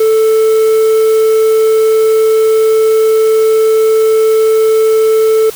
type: tone with quantisation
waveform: triangle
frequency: 440 Hz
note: A4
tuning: in tune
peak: -4 dBFS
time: 0-5.5 s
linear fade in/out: 5 ms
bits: 5
effects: white hiss -29 dBFS RMS until 5.55 s